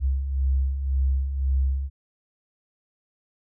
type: beating tone pair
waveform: sine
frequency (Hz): 65.41 / 67.31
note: C2 / C2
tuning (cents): 0 / +50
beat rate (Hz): 1.9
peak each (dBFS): -29 / -21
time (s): 0-1.9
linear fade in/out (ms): 50
effects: none